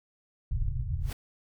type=low-pass noise; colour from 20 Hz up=pink; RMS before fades=-30 dBFS; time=0.51-1.12 s; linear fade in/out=5 ms; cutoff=140 Hz; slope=96 dB/octave
type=noise with exponential growth; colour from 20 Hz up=pink; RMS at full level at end=-36 dBFS; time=1-1.13 s; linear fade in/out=5 ms; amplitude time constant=28 ms
effects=none